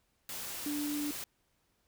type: tone in noise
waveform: sine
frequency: 293.7 Hz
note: D4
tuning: in tune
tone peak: -33 dBFS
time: 0.66-1.11 s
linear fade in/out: 2 ms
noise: white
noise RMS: -41 dBFS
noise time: 0.29-1.24 s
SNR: +5 dB
effects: pink hiss -75 dBFS RMS until 1.87 s